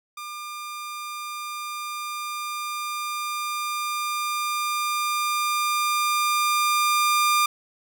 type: tone with level ramp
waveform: sawtooth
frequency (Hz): 1200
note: D6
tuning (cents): +37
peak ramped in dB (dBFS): -30 to -14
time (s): 0.17-7.46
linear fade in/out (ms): 5
effects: none